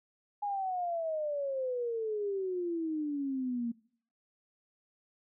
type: exponential sweep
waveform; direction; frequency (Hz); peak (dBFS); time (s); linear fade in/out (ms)
sine; down; 830.6 to 230.1; -31; 0.42-3.72; 10
effects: noise-tail reverb RT60 0.6 s tail -23 dB re dry